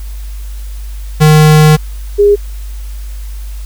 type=tone pair in turn; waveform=square / sine; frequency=153.6 / 408.5 Hz; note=D#3 / G#4; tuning=-22 / -29 cents; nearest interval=octave + perfect fourth; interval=1693 cents; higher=second; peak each=-3 dBFS; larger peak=neither; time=1.2-1.77 / 2.18-2.36 s; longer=first; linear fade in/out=20 ms; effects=added 50 Hz sine -20 dBFS peak until 3.65 s + white hiss -39 dBFS RMS until 3.65 s